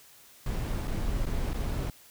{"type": "noise with dropouts", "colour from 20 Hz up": "brown", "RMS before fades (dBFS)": -30, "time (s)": [0.46, 1.9], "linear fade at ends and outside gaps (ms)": 2, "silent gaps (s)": [[0.874, 0.879], [1.255, 1.266], [1.533, 1.542]], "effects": ["white hiss -55 dBFS RMS until 2.1 s"]}